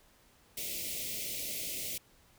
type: band-stop noise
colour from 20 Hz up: white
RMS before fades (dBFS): -38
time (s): 0.57-1.98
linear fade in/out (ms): 5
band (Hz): 670 to 2000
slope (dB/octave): 96
effects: pink hiss -64 dBFS RMS until 2.38 s